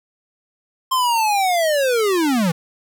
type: linear sweep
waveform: square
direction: down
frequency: 1057 to 155.56 Hz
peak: -16 dBFS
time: 0.91-2.52 s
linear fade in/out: 10 ms
effects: 8-bit